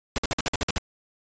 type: noise bursts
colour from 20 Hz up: pink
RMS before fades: -25 dBFS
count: 9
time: 0.16-0.782 s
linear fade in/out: 0 ms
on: 22 ms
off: 53 ms
effects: resampled to 16000 Hz